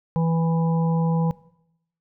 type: harmonic tone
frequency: 164.81 Hz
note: E3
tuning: in tune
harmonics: 1 / 3 / 5 / 6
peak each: -19 / -29 / -33 / -35 dBFS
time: 0.16-1.31 s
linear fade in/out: 0 ms
effects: noise-tail reverb RT60 0.8 s tail -20 dB re dry